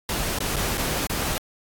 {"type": "noise with dropouts", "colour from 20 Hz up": "pink", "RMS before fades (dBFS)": -26, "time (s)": [0.09, 1.38], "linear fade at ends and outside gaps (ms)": 1, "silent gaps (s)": [[0.387, 0.404], [0.56, 0.565], [0.774, 0.778], [1.069, 1.097]], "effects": ["AAC 64 kbps"]}